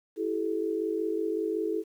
sine tone cluster, 329.8 / 385.9 / 431.3 Hz, E4 / G4 / A4, +1 / -27 / -35 cents, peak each -31 / -34 / -30 dBFS, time 0.16-1.84 s, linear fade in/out 50 ms, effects 10-bit

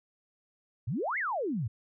sine exponential two-way sweep, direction up then down, 97.8 to 2217 to 97.8 Hz, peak -29 dBFS, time 0.87-1.68 s, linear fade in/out 10 ms, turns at 1.18 s, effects none

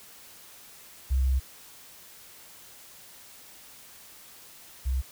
sine tone pair in turn, 65.41 / 64.77 Hz, C2 / C2, 0 / -17 cents, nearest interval unison, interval 17 cents, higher first, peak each -21 / -24 dBFS, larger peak first, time 1.1-1.4 / 4.85-5.02 s, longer first, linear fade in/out 20 ms, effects white hiss -50 dBFS RMS until 5.11 s

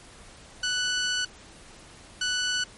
15% pulse tone pair in turn, 1485 / 1485 Hz, F#6 / F#6, +6 / +6 cents, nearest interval unison, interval 0 cents, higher neither, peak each -18 dBFS, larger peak neither, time 0.63-1.25 / 2.21-2.64 s, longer first, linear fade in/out 5 ms, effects pink hiss -49 dBFS RMS until 2.77 s + MP3 48 kbps

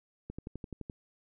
click train, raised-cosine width 3 ms, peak -27 dBFS, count 8, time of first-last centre 0.3-0.898 s, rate 11.7 Hz, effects none

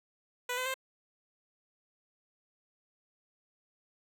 10% pulse tone with pitch steps, 493.9 / 509.5 / 525.7 Hz, B4 / C5 / C5, 0 / -46 / +8 cents, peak -24 dBFS, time 0.49-0.742 s, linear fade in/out 5 ms, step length 84 ms, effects none

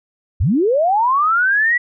sine linear sweep, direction up, 58.27 to 1967 Hz, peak -12 dBFS, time 0.4-1.78 s, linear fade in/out 10 ms, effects none

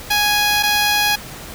10% pulse tone pair in turn, 830.6 / 830.6 Hz, G#5 / G#5, 0 / 0 cents, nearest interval unison, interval 0 cents, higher neither, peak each -6 dBFS, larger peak neither, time 0.1-0.63 / 0.63-1.16 s, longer neither, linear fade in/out 10 ms, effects pink hiss -34 dBFS RMS until 1.54 s

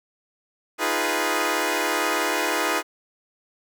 10% pulse chord, F half-diminished seventh, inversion third, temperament equal, 311.1 / 349.2 / 415.3 / 493.9 Hz, Eb4 / F4 / Ab4 / Cb5, 0 / 0 / 0 / 0 cents, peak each -19 dBFS, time 0.78-2.83 s, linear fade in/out 50 ms, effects none

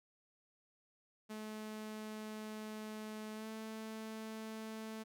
sawtooth tone with pitch glide, 215.5 to 219.9 Hz, A3 to A3, -36 to -1 cents, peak -40 dBFS, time 1.29-5.04 s, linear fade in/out 20 ms, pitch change +35 cents, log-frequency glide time 3.34-3.47 s, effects none

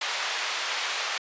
white band-pass noise, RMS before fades -30 dBFS, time 0.01-1.18 s, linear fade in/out 5 ms, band 660 to 3700 Hz, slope 12 dB/octave, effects high-pass 400 Hz 12 dB/octave + resampled to 16000 Hz

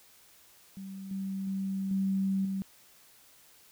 sine tone with level steps, 193.2 Hz, G3, 25 cents flat, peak -39 / -32 / -30 / -26 / -30 dBFS, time 0.77-2.62 s, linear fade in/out 0 ms, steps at 1.11 / 1.47 / 1.91 / 2.45 s, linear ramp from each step 2 ms, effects white hiss -59 dBFS RMS until 3.71 s

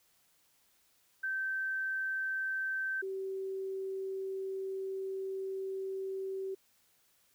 sine tone pair in turn, 1551 / 384.2 Hz, G6 / G4, -19 / -35 cents, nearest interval 2 octaves, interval 2416 cents, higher first, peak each -32 / -35 dBFS, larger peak first, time 1.23-3.02 / 3.02-6.55 s, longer second, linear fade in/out 10 ms, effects white hiss -70 dBFS RMS until 7.34 s

